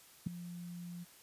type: tone with ADSR envelope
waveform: sine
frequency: 174.61 Hz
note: F3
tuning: in tune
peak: -27 dBFS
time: 0.26-1.05 s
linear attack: 10 ms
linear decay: 4 ms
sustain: -16 dB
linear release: 24 ms
effects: white hiss -60 dBFS RMS until 1.22 s + resampled to 32000 Hz